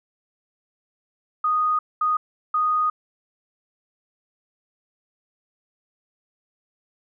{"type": "tone bursts at uneven times", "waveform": "sine", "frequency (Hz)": 1240, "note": "D#6", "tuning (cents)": -6, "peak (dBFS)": -18, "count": 3, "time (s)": [[1.44, 1.79], [2.01, 2.17], [2.54, 2.9]], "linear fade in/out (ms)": 5, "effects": []}